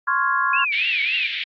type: chord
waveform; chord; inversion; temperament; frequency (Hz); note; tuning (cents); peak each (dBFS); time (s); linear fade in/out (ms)
sine; Db major seventh; third; equal; 1046.5 / 1108.7 / 1396.9 / 1661.2; C6 / Db6 / F6 / Ab6; 0 / 0 / 0 / 0; -23; 0.07-0.65; 10
type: tone with vibrato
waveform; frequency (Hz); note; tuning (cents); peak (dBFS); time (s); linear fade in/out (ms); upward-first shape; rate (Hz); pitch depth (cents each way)
sine; 2489; D#7; 0; -20; 0.53-1.27; 5; triangle; 3.6; 220
type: band-pass noise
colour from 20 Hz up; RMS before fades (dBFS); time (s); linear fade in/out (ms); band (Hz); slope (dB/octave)
pink; -27; 0.72-1.44; 5; 2000 to 3700; 48
effects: AAC 48 kbps